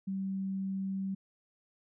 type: tone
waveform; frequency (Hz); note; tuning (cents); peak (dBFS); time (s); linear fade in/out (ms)
sine; 192.8; G3; -28; -32; 0.07-1.15; 10
effects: none